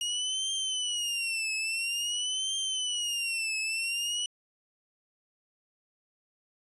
sawtooth tone with vibrato, 2864 Hz, F7, 43 cents sharp, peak -26 dBFS, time 0.01-4.26 s, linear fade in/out 2 ms, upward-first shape triangle, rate 0.49 Hz, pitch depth 180 cents each way, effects resampled to 24000 Hz

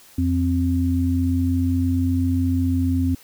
sine tone pair together, 87.3 / 261.6 Hz, F2 / C4, 0 / 0 cents, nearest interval octave + perfect fifth, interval 1900 cents, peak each -20 dBFS, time 0.18-3.15 s, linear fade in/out 5 ms, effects white hiss -49 dBFS RMS until 3.23 s

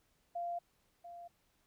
sine tone with echo, 693 Hz, F5, 14 cents flat, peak -36 dBFS, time 0.35-0.59 s, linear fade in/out 10 ms, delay 690 ms, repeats 1, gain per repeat -11 dB, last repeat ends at 1.28 s, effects pink hiss -75 dBFS RMS until 1.66 s

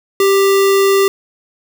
sine tone with sample-and-hold, 392 Hz, G4, in tune, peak -8 dBFS, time 0.2-1.08 s, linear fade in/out 2 ms, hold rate 1575 Hz, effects none

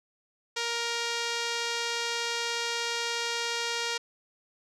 5% pulse tone, 468.4 Hz, A#4, 8 cents sharp, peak -17 dBFS, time 0.56-3.98 s, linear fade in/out 10 ms, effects resampled to 24000 Hz

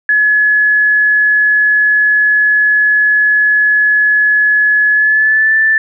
sine tone with pitch glide, 1700 to 1763 Hz, G#6 to A6, +40 to +3 cents, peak -7 dBFS, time 0.09-5.78 s, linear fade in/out 2 ms, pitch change +63 cents, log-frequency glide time 4.92-5.55 s, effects none

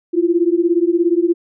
sine beating tone pair, 334.8 / 351.8 Hz, E4 / F4, +27 / +13 cents, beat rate 17 Hz, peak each -15 dBFS, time 0.13-1.34 s, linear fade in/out 20 ms, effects none

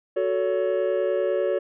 triangle chord, F# minor, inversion none, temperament equal with one note detuned, 370 / 440 / 564.1 Hz, F#4 / A4 / C#5, 0 / 0 / +30 cents, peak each -24 / -25 / -22 dBFS, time 0.16-1.59 s, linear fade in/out 10 ms, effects resampled to 8000 Hz

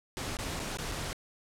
pink noise with dropouts, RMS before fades -36 dBFS, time 0.17-1.13 s, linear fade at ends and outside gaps 0 ms, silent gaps 0.369-0.388 / 0.594-0.599 / 0.771-0.786 / 0.916-0.92 s, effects low-pass 10000 Hz 12 dB/octave

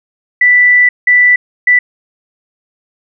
sine tone bursts at uneven times, 1975.5 Hz, B6, in tune, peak -4 dBFS, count 3, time 0.41-0.89 / 1.07-1.36 / 1.67-1.79 s, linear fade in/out 5 ms, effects none

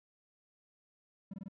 triangle tone bursts, 194.6 Hz, G3, 12 cents flat, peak -38 dBFS, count 4, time 1.31-1.484 s, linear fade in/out 5 ms, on 27 ms, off 22 ms, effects none

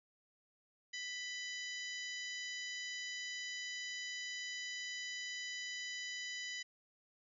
harmonic tone with a mistuned harmonic, 987.8 Hz, B5, in tune, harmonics 2 / 3 / 4 / 5 / 6 / 7, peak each -44 / -48 / -51 / -51 / -54 / -52 dBFS, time 0.93-6.63 s, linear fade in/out 10 ms, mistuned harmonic 3, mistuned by +29 cents, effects none

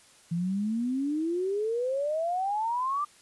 sine exponential sweep, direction up, 164.81 to 1200 Hz, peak -26 dBFS, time 0.31-3.05 s, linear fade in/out 10 ms, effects white hiss -57 dBFS RMS until 3.21 s + resampled to 24000 Hz

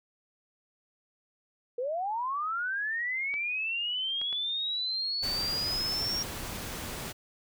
sine linear sweep, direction up, 467.4 to 5620 Hz, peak -29 dBFS, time 1.78-6.23 s, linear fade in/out 5 ms
clicks, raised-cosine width 0.3 ms, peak -27 dBFS, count 5, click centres 3.34 / 4.215 / 4.328 / 5.864 / 5.922 s
pink noise, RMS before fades -38 dBFS, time 5.22-7.13 s, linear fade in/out 20 ms
effects none

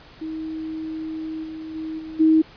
sine tone with level steps, 317 Hz, D#4, 32 cents sharp, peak -27 / -31 / -27 / -32 / -12 dBFS, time 0.21-2.42 s, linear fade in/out 10 ms, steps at 1.43 / 1.74 / 1.98 / 2.19 s, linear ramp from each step 20 ms, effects pink hiss -47 dBFS RMS until 2.56 s + resampled to 11025 Hz

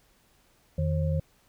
sine tone cluster, 84.5 / 155 / 536 Hz, E2 / D#3 / C5, +43 / -6 / +42 cents, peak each -27 / -27 / -34 dBFS, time 0.78-1.2 s, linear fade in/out 5 ms, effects pink hiss -64 dBFS RMS until 1.48 s

